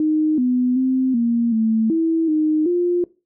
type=tone with pitch steps; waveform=sine; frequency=309.1 / 250.1 / 260 / 234.3 / 222.1 / 326.3 / 308.9 / 351.9 Hz; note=D#4 / B3 / C4 / A#3 / A3 / E4 / D#4 / F4; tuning=-11 / +22 / -11 / +9 / +16 / -18 / -12 / +13 cents; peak=-15 dBFS; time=0-3.04 s; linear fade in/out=2 ms; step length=380 ms; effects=noise-tail reverb RT60 0.3 s tail -20 dB re dry